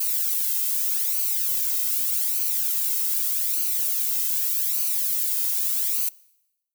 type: noise with flanger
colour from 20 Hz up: violet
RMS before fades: -24 dBFS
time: 0-6.09 s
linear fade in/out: 5 ms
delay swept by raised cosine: 0.56 to 1.76 ms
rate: 0.83 Hz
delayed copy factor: -0.7
effects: noise-tail reverb RT60 0.9 s tail -23 dB re dry